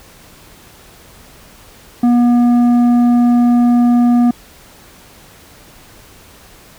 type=tone with tanh clipping; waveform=sine; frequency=241 Hz; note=B3; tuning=42 cents flat; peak=-9 dBFS; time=2.03-4.31 s; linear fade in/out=5 ms; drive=8 dB; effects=pink hiss -42 dBFS RMS until 6.78 s